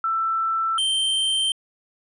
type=tone pair in turn; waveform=sine / square; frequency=1331 / 3129 Hz; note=E6 / G7; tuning=+16 / -4 cents; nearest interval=octave + minor third; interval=1480 cents; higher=second; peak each=-20 dBFS; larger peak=neither; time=0.04-0.78 / 0.78-1.52 s; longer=neither; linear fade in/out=2 ms; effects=resampled to 24000 Hz